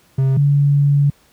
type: tone pair in turn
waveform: triangle / sine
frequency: 133.7 / 142.69 Hz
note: C3 / D3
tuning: +38 / -50 cents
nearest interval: minor second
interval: 112 cents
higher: second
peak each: -10 dBFS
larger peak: neither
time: 0.18-0.37 / 0.37-1.1 s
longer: second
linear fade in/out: 5 ms
effects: pink hiss -54 dBFS RMS until 1.32 s + high-pass 60 Hz 12 dB/octave